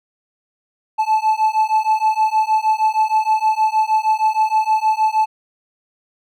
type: beating tone pair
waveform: triangle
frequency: 867 / 873.4 Hz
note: A5 / A5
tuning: -26 / -13 cents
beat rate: 6.4 Hz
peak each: -15 dBFS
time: 0.98-5.26 s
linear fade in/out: 20 ms
effects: none